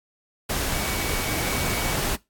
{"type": "tone in noise", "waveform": "sine", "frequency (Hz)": 2258, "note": "C#7", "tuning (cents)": 31, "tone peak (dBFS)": -35, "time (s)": [0.73, 1.94], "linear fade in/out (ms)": 10, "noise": "pink", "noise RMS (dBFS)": -26, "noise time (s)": [0.49, 2.16], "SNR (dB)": -12, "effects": ["noise-tail reverb RT60 0.2 s tail -20 dB re dry", "AAC 64 kbps"]}